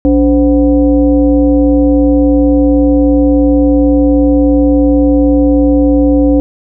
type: tone with frequency modulation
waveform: sine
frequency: 288.2 Hz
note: D4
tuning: 33 cents flat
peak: -5 dBFS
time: 0.05-6.4 s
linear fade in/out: 0 ms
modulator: 230 Hz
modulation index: 0.88
effects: none